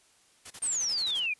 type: noise bursts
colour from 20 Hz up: white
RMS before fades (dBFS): -43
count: 9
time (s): 0.45-1.202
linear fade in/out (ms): 10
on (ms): 56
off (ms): 31
type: click train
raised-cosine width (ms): 0.2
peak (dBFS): -34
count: 109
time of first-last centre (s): 0.62-1.259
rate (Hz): 169
type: exponential sweep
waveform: sine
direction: down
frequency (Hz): 8870 to 2349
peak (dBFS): -27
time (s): 0.62-1.34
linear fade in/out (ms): 10
effects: white hiss -63 dBFS RMS until 1.39 s + resampled to 24000 Hz